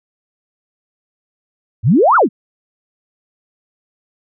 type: exponential two-way sweep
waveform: sine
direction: up then down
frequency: 92.5 to 1480 to 170.7 Hz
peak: -7 dBFS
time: 1.83-2.29 s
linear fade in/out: 50 ms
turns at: 2.16 s
effects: none